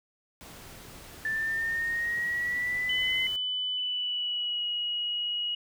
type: noise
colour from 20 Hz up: pink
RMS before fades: -47 dBFS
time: 0.41-3.36 s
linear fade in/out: 0 ms
type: exponential sweep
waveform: sine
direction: up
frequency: 1760 to 2062 Hz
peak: -27 dBFS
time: 1.25-3.27 s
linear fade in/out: 2 ms
type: tone with pitch glide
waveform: sine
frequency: 3000 to 2901 Hz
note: F#7 to F#7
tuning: +23 to -35 cents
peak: -28 dBFS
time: 2.89-5.55 s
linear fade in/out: 5 ms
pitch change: -58 cents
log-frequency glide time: 3.74-4.66 s
effects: none